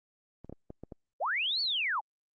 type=clicks; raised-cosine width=2 ms; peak=-29 dBFS; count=6; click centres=0.446 / 0.496 / 0.526 / 0.704 / 0.836 / 0.922 s
type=linear two-way sweep; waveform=sine; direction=up then down; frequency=457.9 to 4559 to 750 Hz; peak=-28 dBFS; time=1.2-2.01 s; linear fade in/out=20 ms; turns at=1.61 s
effects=Opus 24 kbps